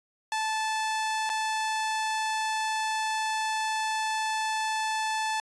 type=tone with dropouts; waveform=sawtooth; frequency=874 Hz; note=A5; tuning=12 cents flat; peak=-23 dBFS; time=0.32-5.4 s; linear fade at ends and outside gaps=1 ms; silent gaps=1.293-1.299 s; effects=resampled to 22050 Hz

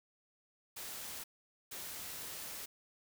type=noise bursts at uneven times; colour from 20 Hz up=white; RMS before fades=-45 dBFS; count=2; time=0.76-1.24 / 1.71-2.66 s; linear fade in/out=10 ms; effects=none

